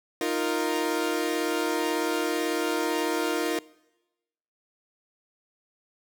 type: chord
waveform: sawtooth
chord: Eb suspended second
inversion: none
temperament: equal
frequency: 311.1 / 349.2 / 466.2 Hz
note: Eb4 / F4 / Bb4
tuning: 0 / 0 / 0 cents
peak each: -26 / -25 / -26 dBFS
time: 0.21-3.59 s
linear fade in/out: 2 ms
effects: noise-tail reverb RT60 1.0 s tail -22 dB re dry